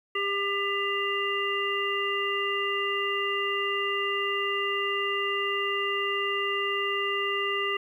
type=harmonic tone; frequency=399.2 Hz; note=G4; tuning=32 cents sharp; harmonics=1 / 3 / 5 / 7; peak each=-31 / -31 / -31 / -31 dBFS; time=0.15-7.77 s; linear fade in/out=5 ms; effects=10-bit